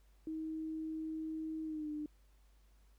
sine tone with pitch glide, 316.6 to 300.6 Hz, D#4 to D4, +30 to +40 cents, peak -38 dBFS, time 0.27-2.06 s, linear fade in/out 2 ms, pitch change -90 cents, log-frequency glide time 1.64-1.9 s, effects added 50 Hz sine -63 dBFS peak until 2.98 s + pink hiss -75 dBFS RMS until 2.98 s

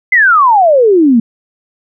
sine exponential sweep, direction down, 2093 to 219.2 Hz, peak -4 dBFS, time 0.12-1.2 s, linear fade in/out 5 ms, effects none

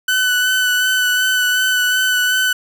30% pulse tone with vibrato, 1500 Hz, F#6, 23 cents sharp, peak -11 dBFS, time 0.08-2.53 s, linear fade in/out 5 ms, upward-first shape sine, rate 2.7 Hz, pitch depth 19 cents each way, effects none

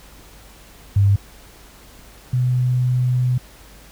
sine tone pair in turn, 99.7 / 125.61 Hz, G2 / B2, +30 / +30 cents, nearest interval major third, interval 400 cents, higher second, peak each -11 / -15 dBFS, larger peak first, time 0.96-1.16 / 2.33-3.38 s, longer second, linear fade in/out 5 ms, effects added 50 Hz sine -46 dBFS peak until 3.91 s + pink hiss -46 dBFS RMS until 3.91 s

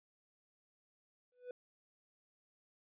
triangle tone with exponential growth, 495.5 Hz, B4, 6 cents sharp, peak -38 dBFS, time 1.32-1.51 s, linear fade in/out 2 ms, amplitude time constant 40 ms, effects resampled to 8000 Hz

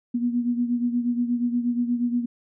sine beating tone pair, 239.7 / 248.1 Hz, A#3 / B3, +48 / +8 cents, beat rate 8.4 Hz, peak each -22 / -28 dBFS, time 0.14-2.26 s, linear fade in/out 10 ms, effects none

